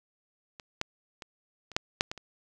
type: clicks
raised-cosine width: 0.2 ms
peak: -26 / -12 / -24 / -28 / -7 / -6 / -18 / -27 dBFS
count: 8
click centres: 0.598 / 0.814 / 1.222 / 1.717 / 1.765 / 2.009 / 2.115 / 2.177 s
effects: none